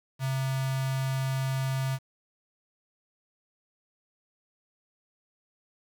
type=tone with notch filter; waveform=square; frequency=133 Hz; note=C3; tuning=29 cents sharp; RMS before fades=-29 dBFS; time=0.19-1.99 s; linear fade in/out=50 ms; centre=390 Hz; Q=1.5; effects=9-bit